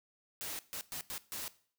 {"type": "noise bursts at uneven times", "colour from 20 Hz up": "white", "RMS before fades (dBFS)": -41, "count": 5, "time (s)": [[0.41, 0.59], [0.73, 0.81], [0.92, 1.01], [1.1, 1.18], [1.32, 1.48]], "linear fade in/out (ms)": 0, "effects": ["noise-tail reverb RT60 0.5 s tail -18 dB re dry"]}